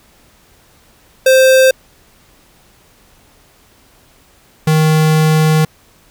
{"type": "tone pair in turn", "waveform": "square", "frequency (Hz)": [523.3, 156.34], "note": ["C5", "D#3"], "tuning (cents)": [0, 9], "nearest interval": "octave + major sixth", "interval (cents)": 2091, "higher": "first", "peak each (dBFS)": [-6, -9], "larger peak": "first", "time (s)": [[1.26, 1.71], [4.67, 5.65]], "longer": "second", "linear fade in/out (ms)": 5, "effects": ["pink hiss -49 dBFS RMS until 6.1 s"]}